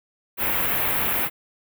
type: band-stop noise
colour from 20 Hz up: white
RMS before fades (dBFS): -23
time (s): 0.37-1.3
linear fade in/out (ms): 50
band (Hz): 2700 to 13000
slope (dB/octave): 24
effects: none